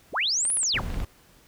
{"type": "linear two-way sweep", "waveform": "sine", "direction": "up then down", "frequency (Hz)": [43.65, 10750, 43.65], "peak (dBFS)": -22, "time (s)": [0.12, 0.82], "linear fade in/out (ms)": 50, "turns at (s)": 0.55}
{"type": "clicks", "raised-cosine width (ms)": 0.3, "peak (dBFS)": -24, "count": 8, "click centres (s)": [0.452, 0.501, 0.57, 0.632, 0.786, 0.903, 0.943, 1.002]}
{"type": "noise", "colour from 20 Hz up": "brown", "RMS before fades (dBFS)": -30, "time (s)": [0.74, 1.05], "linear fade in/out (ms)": 5}
{"effects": ["pink hiss -57 dBFS RMS until 1.47 s"]}